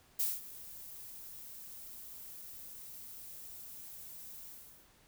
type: noise with ADSR envelope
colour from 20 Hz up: violet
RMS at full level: -31 dBFS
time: 0.19-4.9 s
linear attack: 10 ms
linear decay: 200 ms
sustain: -18 dB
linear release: 460 ms
effects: pink hiss -65 dBFS RMS until 5.07 s